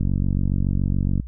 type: click train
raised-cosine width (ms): 5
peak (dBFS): -10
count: 57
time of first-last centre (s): 0.01-1.199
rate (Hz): 47.1
effects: added 60 Hz sine -32 dBFS peak until 1.27 s